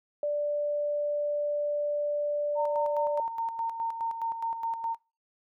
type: tone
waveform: sine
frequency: 587.3 Hz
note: D5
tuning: in tune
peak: -26 dBFS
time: 0.23-3.2 s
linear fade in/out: 2 ms
type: tone with tremolo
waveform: sine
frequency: 914 Hz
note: A#5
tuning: 34 cents flat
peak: -27 dBFS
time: 2.55-4.97 s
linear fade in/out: 50 ms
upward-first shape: square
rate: 4.8 Hz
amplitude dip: 55%
effects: noise-tail reverb RT60 0.3 s tail -23 dB re dry